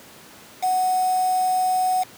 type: tone with quantisation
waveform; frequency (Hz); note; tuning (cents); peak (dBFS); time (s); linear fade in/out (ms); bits
sine; 740; F#5; 0; -18; 0.62-2.04; 20; 5
effects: pink hiss -45 dBFS RMS until 2.17 s + high-pass 150 Hz 12 dB/octave